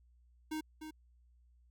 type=tone with echo; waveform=square; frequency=311.1 Hz; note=D#4; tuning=in tune; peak=-37 dBFS; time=0.51-0.61 s; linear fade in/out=10 ms; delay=300 ms; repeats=1; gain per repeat=-8 dB; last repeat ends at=0.91 s; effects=added 60 Hz sine -63 dBFS peak until 1.7 s